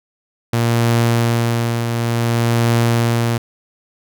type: tone with tremolo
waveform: sawtooth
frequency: 117.1 Hz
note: A#2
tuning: 8 cents sharp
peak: -8 dBFS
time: 0.53-3.38 s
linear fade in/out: 5 ms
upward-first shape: triangle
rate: 0.56 Hz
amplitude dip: 50%
effects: none